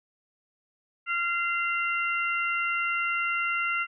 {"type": "harmonic tone", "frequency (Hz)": 690, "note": "F5", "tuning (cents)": -21, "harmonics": [2, 3, 4], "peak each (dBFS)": [-28, -30, -31], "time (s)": [1.06, 3.87], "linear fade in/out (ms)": 50, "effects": []}